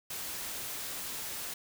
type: noise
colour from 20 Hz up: white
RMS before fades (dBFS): -39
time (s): 0.1-1.54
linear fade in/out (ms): 5
effects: none